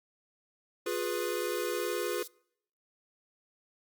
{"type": "chord", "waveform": "square", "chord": "F diminished", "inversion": "none", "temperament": "equal with one note detuned", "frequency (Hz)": [354.7, 415.3, 493.9], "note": ["F4", "Ab4", "Cb5"], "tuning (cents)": [27, 0, 0], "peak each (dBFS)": -36, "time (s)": [0.86, 2.23], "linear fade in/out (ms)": 5}
{"type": "high-pass noise", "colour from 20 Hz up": "white", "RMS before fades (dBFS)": -45, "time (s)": [0.88, 2.28], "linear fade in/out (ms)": 10, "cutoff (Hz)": 3500, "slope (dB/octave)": 48}
{"effects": ["noise-tail reverb RT60 0.7 s tail -26 dB re dry", "Opus 48 kbps"]}